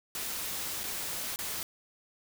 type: noise with dropouts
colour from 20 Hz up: white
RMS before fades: -36 dBFS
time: 0.15-1.63 s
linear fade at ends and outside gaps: 1 ms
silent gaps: 0.834-0.838 / 1.36-1.389 s
effects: none